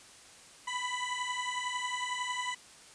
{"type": "beating tone pair", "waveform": "20% pulse", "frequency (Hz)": [987.8, 998.8], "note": ["B5", "B5"], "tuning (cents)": [0, 19], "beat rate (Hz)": 11, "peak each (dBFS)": -31, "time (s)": [0.67, 2.55], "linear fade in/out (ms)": 10, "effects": ["white hiss -54 dBFS RMS until 2.94 s", "resampled to 22050 Hz"]}